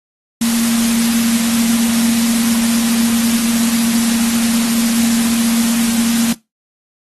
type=tone in noise; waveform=sine; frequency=231.1 Hz; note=A#3; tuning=15 cents flat; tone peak=-12 dBFS; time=0.41-6.33 s; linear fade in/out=5 ms; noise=white; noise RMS=-20 dBFS; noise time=0.41-6.33 s; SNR=+5 dB; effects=noise-tail reverb RT60 0.2 s tail -19 dB re dry + AAC 32 kbps